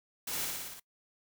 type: noise with echo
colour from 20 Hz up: white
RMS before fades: -37 dBFS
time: 0.27-0.45 s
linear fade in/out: 5 ms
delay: 58 ms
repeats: 6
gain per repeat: -2 dB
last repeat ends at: 0.798 s
effects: noise-tail reverb RT60 0.1 s tail -22 dB re dry